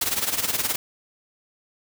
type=noise with tremolo; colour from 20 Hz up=white; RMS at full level=-22 dBFS; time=0.01-0.76 s; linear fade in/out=5 ms; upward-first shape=sine; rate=19 Hz; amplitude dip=75%; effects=none